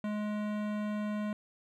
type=tone with hard clipping; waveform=sine; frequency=210.1 Hz; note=G#3; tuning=20 cents sharp; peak=-34 dBFS; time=0.04-1.33 s; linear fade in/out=2 ms; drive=18 dB; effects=none